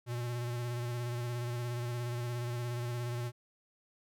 square tone with vibrato, 120.6 Hz, B2, 41 cents flat, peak -35 dBFS, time 0.06-3.32 s, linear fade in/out 50 ms, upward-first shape square, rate 17 Hz, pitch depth 24 cents each way, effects none

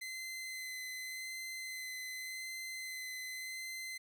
sawtooth tone with vibrato, 2049 Hz, C7, 37 cents flat, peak -38 dBFS, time 0.01-3.98 s, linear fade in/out 10 ms, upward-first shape sine, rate 0.87 Hz, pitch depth 13 cents each way, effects none

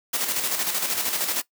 white noise with tremolo, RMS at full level -24 dBFS, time 0.13-1.42 s, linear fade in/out 10 ms, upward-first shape square, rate 13 Hz, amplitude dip 45%, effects noise-tail reverb RT60 0.1 s tail -18 dB re dry + high-pass 200 Hz 12 dB/octave

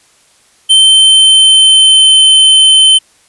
square tone with pitch glide, 3100 to 3077 Hz, G7 to G7, -20 to -33 cents, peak -3 dBFS, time 0.69-2.99 s, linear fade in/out 20 ms, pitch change -13 cents, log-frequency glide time 0.81-2.21 s, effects white hiss -48 dBFS RMS until 3.28 s + resampled to 24000 Hz

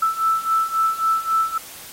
sine beating tone pair, 1318.5 / 1322.2 Hz, E6 / E6, 0 / +5 cents, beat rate 3.7 Hz, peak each -22 / -19 dBFS, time 0.02-1.58 s, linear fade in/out 5 ms, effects white hiss -39 dBFS RMS until 1.92 s + AAC 48 kbps

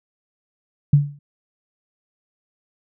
sine tone with exponential decay, 144 Hz, D3, 34 cents flat, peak -6 dBFS, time 0.93-1.19 s, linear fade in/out 5 ms, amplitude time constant 55 ms, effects none

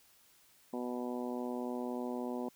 harmonic tone, 123.3 Hz, B2, 2 cents flat, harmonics 2 / 3 / 4 / 5 / 6 / 7 / 8, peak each -38 / -42 / -44 / -46 / -48 / -49 / -50 dBFS, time 0.73-2.49 s, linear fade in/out 5 ms, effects white hiss -65 dBFS RMS until 2.55 s

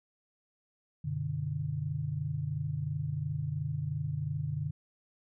sine tone cluster, 94.7 / 125.3 / 148.2 Hz, F#2 / B2 / D3, +41 / +25 / +16 cents, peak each -39 / -37 / -33 dBFS, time 1.04-4.71 s, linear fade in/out 10 ms, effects none

